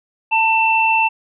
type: tone pair together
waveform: sine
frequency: 892.7 / 2678 Hz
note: A5 / E7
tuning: +25 / +27 cents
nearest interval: octave + perfect fifth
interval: 1902 cents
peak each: -15 dBFS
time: 0.31-1.09 s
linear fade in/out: 20 ms
effects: none